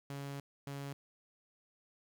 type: tone bursts at uneven times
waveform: sawtooth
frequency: 140.1 Hz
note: C#3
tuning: 19 cents sharp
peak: -37 dBFS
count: 2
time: 0.1-0.4 / 0.67-0.93 s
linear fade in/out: 2 ms
effects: 11-bit